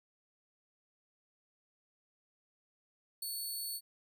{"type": "tone with ADSR envelope", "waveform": "10% pulse", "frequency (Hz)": 4435, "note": "C#8", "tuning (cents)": 0, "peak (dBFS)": -29, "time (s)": [3.22, 3.81], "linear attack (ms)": 5, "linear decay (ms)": 6, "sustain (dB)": -2, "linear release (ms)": 53, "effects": []}